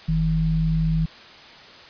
sine tone pair together, 44.9 / 160 Hz, F1 / D#3, +49 / +49 cents, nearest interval octave + minor seventh, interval 2200 cents, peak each -24 / -19 dBFS, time 0.08-1.06 s, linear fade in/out 10 ms, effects white hiss -44 dBFS RMS until 1.89 s + resampled to 11025 Hz

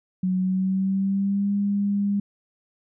sine tone with pitch glide, 185 to 201.7 Hz, F#3 to G3, 0 to +50 cents, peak -20 dBFS, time 0.23-2.2 s, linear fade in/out 5 ms, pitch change +150 cents, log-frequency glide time 0.37-1.52 s, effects none

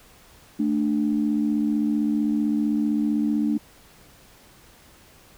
sine tone pair together, 220 / 295.6 Hz, A3 / D4, 0 / +11 cents, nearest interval perfect fourth, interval 511 cents, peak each -22 dBFS, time 0.59-3.58 s, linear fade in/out 10 ms, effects tanh soft clip ceiling -12 dBFS + pink hiss -52 dBFS RMS until 5.37 s

